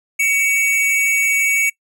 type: tone pair together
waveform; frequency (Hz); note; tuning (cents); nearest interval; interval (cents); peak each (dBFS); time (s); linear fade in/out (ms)
square; 2247 / 2678; C#7 / E7; +23 / +27; minor third; 304; -15 / -25; 0.19-1.7; 10
effects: noise-tail reverb RT60 0.1 s tail -22 dB re dry